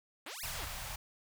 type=exponential two-way sweep; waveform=5% pulse; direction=up then down; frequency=246.9 to 2908 to 246.9 Hz; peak=-31 dBFS; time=0.26-0.65 s; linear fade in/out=5 ms; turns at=0.44 s
type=band-stop noise; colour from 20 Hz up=pink; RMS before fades=-42 dBFS; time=0.43-0.96 s; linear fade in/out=5 ms; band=150 to 640 Hz; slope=24 dB/octave
effects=none